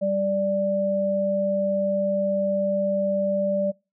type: tone pair together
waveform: sine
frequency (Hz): 196.24 / 587.3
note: G3 / D5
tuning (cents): +2 / 0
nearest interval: octave + perfect fifth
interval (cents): 1898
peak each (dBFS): -27 / -21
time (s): 0.01-3.72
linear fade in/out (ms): 20
effects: noise-tail reverb RT60 0.3 s tail -26 dB re dry